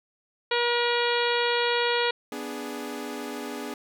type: harmonic tone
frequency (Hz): 478.2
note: A#4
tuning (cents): +44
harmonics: 1 / 2 / 3 / 4 / 5 / 6 / 7 / 8 / 9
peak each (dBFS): -26 / -29 / -31 / -32 / -33 / -34 / -34 / -35 / -36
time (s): 0.51-2.11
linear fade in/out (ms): 5
type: chord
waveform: sawtooth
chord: G# diminished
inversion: first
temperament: equal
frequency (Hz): 246.9 / 293.7 / 415.3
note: B3 / D4 / G#4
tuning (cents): 0 / 0 / 0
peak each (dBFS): -33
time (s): 2.32-3.74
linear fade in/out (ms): 2
effects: none